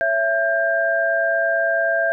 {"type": "tone cluster", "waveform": "sine", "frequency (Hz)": [556, 665, 1593], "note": ["C#5", "E5", "G6"], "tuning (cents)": [5, 15, 27], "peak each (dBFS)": [-27, -19, -20], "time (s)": [0.01, 2.12], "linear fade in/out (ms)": 0, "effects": []}